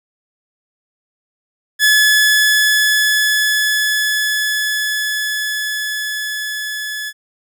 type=tone with level ramp; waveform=sawtooth; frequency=1712 Hz; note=A6; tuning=48 cents flat; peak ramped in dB=-5 to -19 dBFS; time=1.79-7.13 s; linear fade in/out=50 ms; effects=none